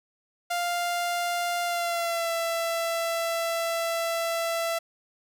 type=tone with pitch glide; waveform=sawtooth; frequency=698.5 to 667.7 Hz; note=F5 to E5; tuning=0 to +22 cents; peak=-22 dBFS; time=0.5-4.79 s; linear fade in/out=10 ms; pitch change=-78 cents; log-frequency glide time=1.64-2.31 s; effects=none